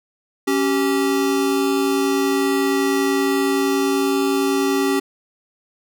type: tone pair together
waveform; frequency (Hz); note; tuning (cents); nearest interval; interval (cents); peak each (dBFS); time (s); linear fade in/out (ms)
square; 276.7 / 387.3; C#4 / G4; -3 / -21; tritone; 582; -20; 0.47-5; 10
effects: none